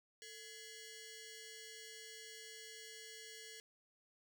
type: ring-modulated tone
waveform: 10% pulse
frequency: 1246 Hz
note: D#6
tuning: 2 cents sharp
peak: -40 dBFS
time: 0.22-3.6 s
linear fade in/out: 0 ms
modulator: 801 Hz
effects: none